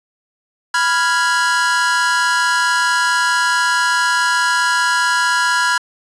45% pulse chord, F diminished, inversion second, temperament equal, 987.8 / 1396.9 / 1661.2 Hz, Cb6 / F6 / Ab6, 0 / 0 / 0 cents, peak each -18 dBFS, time 0.74-5.78 s, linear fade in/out 5 ms, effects resampled to 22050 Hz + 8-bit

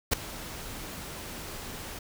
pink noise with ADSR envelope, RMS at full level -20 dBFS, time 0.11-1.99 s, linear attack 23 ms, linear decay 4 ms, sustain -20 dB, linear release 5 ms, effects none

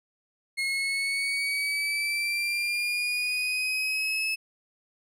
35% pulse exponential sweep, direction up, 2157 to 2605 Hz, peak -24 dBFS, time 0.57-4.36 s, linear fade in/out 20 ms, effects low-pass 12000 Hz 12 dB/octave

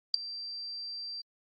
sine tone with ADSR envelope, 4700 Hz, D8, 1 cent sharp, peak -15 dBFS, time 0.14-1.22 s, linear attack 3 ms, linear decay 5 ms, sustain -22 dB, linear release 14 ms, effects Opus 24 kbps

